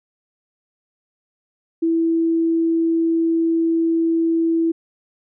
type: tone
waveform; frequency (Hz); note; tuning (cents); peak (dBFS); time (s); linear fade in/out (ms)
sine; 329.6; E4; 0; -15; 1.82-4.72; 10
effects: none